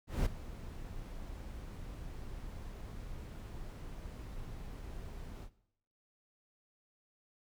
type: noise with ADSR envelope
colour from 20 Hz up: brown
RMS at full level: -29 dBFS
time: 0.07-5.5 s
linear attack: 190 ms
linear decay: 9 ms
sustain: -16 dB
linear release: 69 ms
effects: noise-tail reverb RT60 0.7 s tail -17 dB re dry